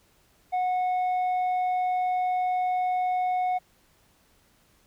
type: tone with tanh clipping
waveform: sine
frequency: 732 Hz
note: F#5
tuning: 19 cents flat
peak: -24 dBFS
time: 0.52-3.59 s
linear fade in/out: 20 ms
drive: 4 dB
effects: pink hiss -63 dBFS RMS until 4.86 s